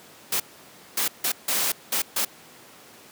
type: noise bursts at uneven times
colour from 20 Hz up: white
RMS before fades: -24 dBFS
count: 6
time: 0.32-0.4 / 0.97-1.08 / 1.24-1.32 / 1.48-1.72 / 1.92-2.02 / 2.16-2.25 s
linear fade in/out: 5 ms
effects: pink hiss -48 dBFS RMS until 3.11 s + high-pass 200 Hz 12 dB/octave